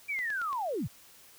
sine linear sweep, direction down, 2375 to 69.1 Hz, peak -30 dBFS, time 0.08-0.88 s, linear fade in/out 20 ms
click train, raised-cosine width 0.2 ms, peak -28 dBFS, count 4, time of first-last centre 0.19-0.529 s, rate 8.84 Hz
effects white hiss -56 dBFS RMS until 1.38 s

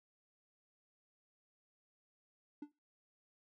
triangle tone with exponential decay, 293.7 Hz, D4, in tune, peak -38 dBFS, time 2.62-2.72 s, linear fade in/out 5 ms, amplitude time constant 21 ms, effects noise-tail reverb RT60 0.2 s tail -18 dB re dry

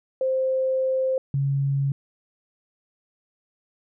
sine tone pair in turn, 523.3 / 138.6 Hz, C5 / C#3, 0 / 0 cents, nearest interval octave + major seventh, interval 2300 cents, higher first, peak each -20 dBFS, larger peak neither, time 0.21-1.18 / 1.34-1.92 s, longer first, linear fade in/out 2 ms, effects none

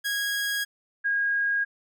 sawtooth / sine tone pair in turn, 1647 / 1633.7 Hz, G#6 / G#6, -15 / -29 cents, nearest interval unison, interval 14 cents, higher first, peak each -22 dBFS, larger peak neither, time 0.04-0.65 / 1.04-1.65 s, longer neither, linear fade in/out 20 ms, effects none

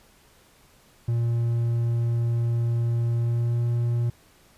triangle tone with pitch glide, 117.4 to 118.76 Hz, A#2 to A#2, +13 to +33 cents, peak -19 dBFS, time 1.08-4.1 s, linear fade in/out 5 ms, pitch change +20 cents, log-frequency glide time 3.19-3.63 s, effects pink hiss -57 dBFS RMS until 4.57 s + resampled to 32000 Hz

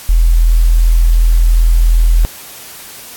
sine tone, 41.37 Hz, E1, 7 cents sharp, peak -5 dBFS, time 0.09-2.25 s, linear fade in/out 0 ms, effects white hiss -32 dBFS RMS until 3.16 s + AAC 64 kbps

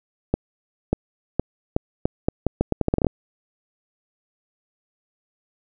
accelerating click train, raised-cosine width 2 ms, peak -5 dBFS, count 16, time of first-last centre 0.34-3.068 s, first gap 590 ms, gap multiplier 0.79, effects none

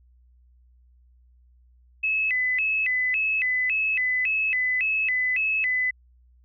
sine tone with vibrato, 2280 Hz, C#7, 48 cents sharp, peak -21 dBFS, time 2.03-5.91 s, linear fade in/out 10 ms, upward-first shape square, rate 1.8 Hz, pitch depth 220 cents each way, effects added 61 Hz sine -54 dBFS peak until 6.44 s

